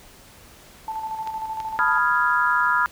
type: tone with tremolo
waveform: sine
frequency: 880 Hz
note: A5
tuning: in tune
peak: -25 dBFS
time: 0.88-1.98 s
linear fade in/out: 2 ms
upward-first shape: square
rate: 13 Hz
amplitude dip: 45%
type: clicks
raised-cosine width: 0.2 ms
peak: -20 dBFS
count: 2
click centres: 1.274 / 1.602 s
type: chord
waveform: sine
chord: F half-diminished seventh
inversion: second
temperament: equal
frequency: 987.8 / 1244.5 / 1396.9 / 1661.2 Hz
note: Cb6 / Eb6 / F6 / Ab6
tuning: 0 / 0 / 0 / 0 cents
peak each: -22 / -24 / -21 / -25 dBFS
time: 1.79-2.86 s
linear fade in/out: 0 ms
effects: pink hiss -48 dBFS RMS until 2.91 s